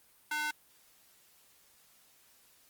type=tone with high-pass filter; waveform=square; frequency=301.2 Hz; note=D4; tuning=44 cents sharp; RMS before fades=-34 dBFS; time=0.31-0.51 s; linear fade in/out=5 ms; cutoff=1300 Hz; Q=2.4; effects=white hiss -64 dBFS RMS until 2.69 s + Opus 32 kbps